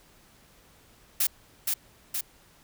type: noise with echo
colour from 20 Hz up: blue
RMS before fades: -24 dBFS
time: 1.2-1.27 s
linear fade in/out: 5 ms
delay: 470 ms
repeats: 2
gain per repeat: -3 dB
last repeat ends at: 2.21 s
effects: pink hiss -58 dBFS RMS until 2.63 s